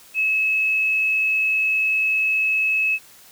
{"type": "tone", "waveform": "sine", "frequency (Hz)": 2585, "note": "E7", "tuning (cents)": -34, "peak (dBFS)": -17, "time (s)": [0.14, 2.99], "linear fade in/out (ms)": 50, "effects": ["white hiss -48 dBFS RMS until 3.31 s"]}